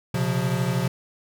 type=tone cluster; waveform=square; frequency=123.2 / 135.8 / 178 Hz; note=B2 / C#3 / F3; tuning=-4 / -35 / +33 cents; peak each=-27 dBFS; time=0.14-0.88 s; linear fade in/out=5 ms; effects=none